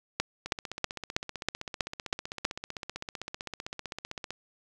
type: two click trains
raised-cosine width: 0.2 ms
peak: -9 / -19 dBFS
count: 8 / 61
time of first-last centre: 0.2-2.451 / 0.46-4.306 s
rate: 3.11 / 15.6 Hz
effects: none